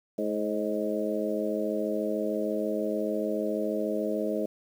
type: harmonic tone with a mistuned harmonic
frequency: 106.5 Hz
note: G#2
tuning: 44 cents sharp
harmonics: 2 / 3 / 4 / 5 / 6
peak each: -33 / -33 / -33 / -33 / -33 dBFS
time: 0.18-4.46 s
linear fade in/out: 5 ms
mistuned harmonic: 6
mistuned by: -34 cents
effects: 9-bit